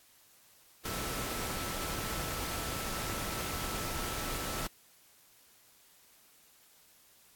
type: tone in noise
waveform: sine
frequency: 1318.5 Hz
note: E6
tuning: in tune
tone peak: -44 dBFS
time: 0.85-4.67 s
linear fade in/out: 5 ms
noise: pink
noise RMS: -37 dBFS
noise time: 0.85-4.67 s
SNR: -10 dB
effects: white hiss -62 dBFS RMS until 7.35 s + AAC 64 kbps